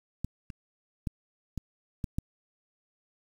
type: clicks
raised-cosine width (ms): 5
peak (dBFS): -19 / -29 / -18 / -21 / -19 / -17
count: 6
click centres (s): 0.246 / 0.502 / 1.072 / 1.577 / 2.042 / 2.185
effects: 8-bit